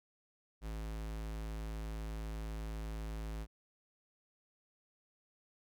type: tone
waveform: square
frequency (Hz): 54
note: A1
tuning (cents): -32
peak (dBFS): -40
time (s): 0.61-3.47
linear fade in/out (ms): 50
effects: none